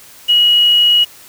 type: tone with quantisation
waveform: sine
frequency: 2906 Hz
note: F#7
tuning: 32 cents flat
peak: -7 dBFS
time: 0.28-1.05 s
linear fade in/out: 20 ms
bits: 5
effects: white hiss -40 dBFS RMS until 1.28 s